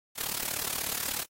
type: noise with amplitude modulation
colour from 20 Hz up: white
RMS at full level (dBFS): -29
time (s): 0.15-1.26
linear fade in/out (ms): 50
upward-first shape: sine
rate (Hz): 36.5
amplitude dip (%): 95
effects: AAC 48 kbps